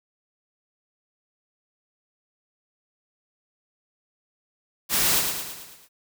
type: noise with echo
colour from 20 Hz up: white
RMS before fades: -22 dBFS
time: 4.89-5.23 s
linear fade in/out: 50 ms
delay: 110 ms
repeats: 6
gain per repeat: -5 dB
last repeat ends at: 5.89 s
effects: none

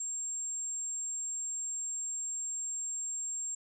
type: tone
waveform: sine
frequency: 7459 Hz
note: A#8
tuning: in tune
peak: -34 dBFS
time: 0-3.55 s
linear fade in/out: 5 ms
effects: none

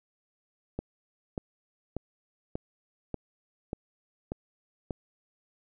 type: click train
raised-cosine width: 2 ms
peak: -19 dBFS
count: 8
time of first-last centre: 0.79-4.908 s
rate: 1.7 Hz
effects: none

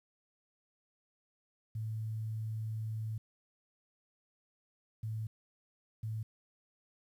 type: tone bursts at uneven times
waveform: sine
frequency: 110 Hz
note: A2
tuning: in tune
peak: -35 dBFS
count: 3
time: 1.75-3.18 / 5.03-5.27 / 6.03-6.23 s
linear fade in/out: 5 ms
effects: 11-bit

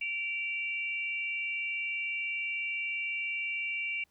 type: tone pair together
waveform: sine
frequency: 2326 / 2766 Hz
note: D7 / F7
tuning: -17 / -17 cents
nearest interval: minor third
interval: 300 cents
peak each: -33 / -36 dBFS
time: 0.01-4.04 s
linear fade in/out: 5 ms
effects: pink hiss -72 dBFS RMS until 4.1 s

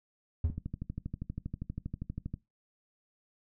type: tone with exponential decay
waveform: triangle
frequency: 80.8 Hz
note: E2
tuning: 34 cents flat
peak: -21 dBFS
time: 0.44-0.6 s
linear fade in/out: 5 ms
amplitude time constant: 33 ms
type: click train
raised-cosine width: 5 ms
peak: -24 dBFS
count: 24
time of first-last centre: 0.5-2.34 s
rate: 12.5 Hz
effects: noise-tail reverb RT60 0.2 s tail -20 dB re dry

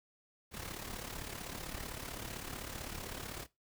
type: noise with amplitude modulation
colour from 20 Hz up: pink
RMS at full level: -41 dBFS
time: 0.51-3.47 s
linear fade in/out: 50 ms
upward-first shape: sine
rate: 35.7 Hz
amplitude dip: 65%
effects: noise-tail reverb RT60 0.2 s tail -18 dB re dry

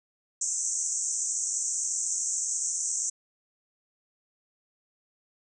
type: band-pass noise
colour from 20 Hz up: pink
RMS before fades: -30 dBFS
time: 0.41-3.1 s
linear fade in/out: 5 ms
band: 6000 to 8200 Hz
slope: 96 dB/octave
effects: none

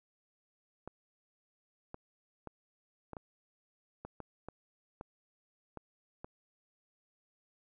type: clicks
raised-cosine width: 1 ms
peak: -29 dBFS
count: 11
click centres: 0.876 / 1.944 / 2.473 / 3.133 / 3.168 / 4.05 / 4.203 / 4.486 / 5.011 / 5.773 / 6.245 s
effects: none

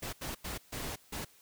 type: noise bursts at uneven times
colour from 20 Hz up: pink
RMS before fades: -39 dBFS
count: 5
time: 0.02-0.13 / 0.21-0.35 / 0.44-0.58 / 0.72-0.96 / 1.12-1.25 s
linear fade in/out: 10 ms
effects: white hiss -62 dBFS RMS until 1.41 s

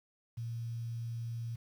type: tone with quantisation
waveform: sine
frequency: 116.3 Hz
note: A#2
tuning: 4 cents flat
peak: -36 dBFS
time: 0.37-1.56 s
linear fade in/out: 10 ms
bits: 10
effects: none

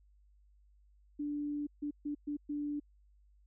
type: tone bursts at uneven times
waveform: sine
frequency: 292.5 Hz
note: D4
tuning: 7 cents flat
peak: -34 dBFS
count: 5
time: 1.19-1.67 / 1.82-1.91 / 2.05-2.15 / 2.27-2.37 / 2.49-2.8 s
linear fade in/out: 10 ms
effects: added 50 Hz sine -62 dBFS peak until 3.46 s

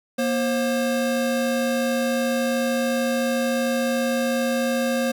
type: tone pair together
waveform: square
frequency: 237.4 / 533 Hz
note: A#3 / C5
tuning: +32 / +32 cents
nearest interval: octave + major second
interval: 1400 cents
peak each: -24 dBFS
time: 0.18-5.12 s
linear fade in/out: 10 ms
effects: none

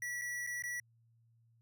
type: tone with dropouts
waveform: square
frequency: 1944 Hz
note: B6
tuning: 28 cents flat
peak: -38 dBFS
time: 0.02-0.8 s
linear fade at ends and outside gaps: 2 ms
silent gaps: 0.214-0.218 / 0.466-0.472 / 0.623-0.637 s
effects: added 115 Hz sine -66 dBFS peak until 1.61 s

